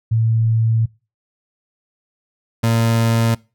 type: tone pair in turn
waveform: sine / 30% pulse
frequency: 112.8 / 114.71 Hz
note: A2 / A#2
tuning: +44 / -27 cents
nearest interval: unison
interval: 29 cents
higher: second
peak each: -13 / -11 dBFS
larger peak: second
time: 0.11-0.86 / 2.63-3.35 s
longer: first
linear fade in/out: 10 ms
effects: noise-tail reverb RT60 0.3 s tail -23 dB re dry